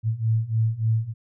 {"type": "beating tone pair", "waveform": "sine", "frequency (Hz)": [110, 113.4], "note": ["A2", "A#2"], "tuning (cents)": [0, -47], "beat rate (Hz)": 3.4, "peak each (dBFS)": [-24, -22], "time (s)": [0.03, 1.14], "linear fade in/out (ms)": 50, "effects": []}